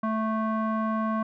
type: tone with low-pass filter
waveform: square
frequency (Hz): 220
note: A3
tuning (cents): 0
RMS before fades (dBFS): -27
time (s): 0.03-1.23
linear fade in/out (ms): 5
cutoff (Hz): 1200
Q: 3.7
effects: none